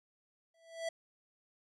square tone with exponential growth, 659.3 Hz, E5, in tune, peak -33 dBFS, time 0.54-0.89 s, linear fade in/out 5 ms, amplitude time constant 76 ms, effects resampled to 22050 Hz

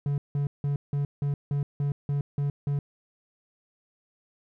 triangle tone bursts, 142.6 Hz, C#3, 49 cents sharp, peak -22 dBFS, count 10, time 0.06-2.79 s, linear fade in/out 2 ms, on 120 ms, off 170 ms, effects none

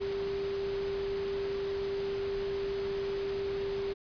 sine tone in noise, 394.9 Hz, G4, 13 cents sharp, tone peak -31 dBFS, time 0-3.94 s, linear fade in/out 20 ms, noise pink, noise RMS -43 dBFS, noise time 0-3.94 s, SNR +9 dB, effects resampled to 11025 Hz

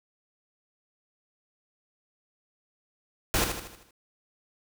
pink noise with echo, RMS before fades -25 dBFS, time 3.34-3.44 s, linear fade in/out 0 ms, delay 78 ms, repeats 6, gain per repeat -6 dB, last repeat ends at 3.908 s, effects none

